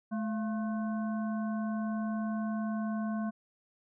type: harmonic tone with a mistuned harmonic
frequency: 215.5 Hz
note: A3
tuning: 36 cents flat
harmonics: 1 / 3 / 5 / 7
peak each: -31 / -41 / -45 / -48 dBFS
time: 0.11-3.31 s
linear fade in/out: 20 ms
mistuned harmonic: 3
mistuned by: +97 cents
effects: none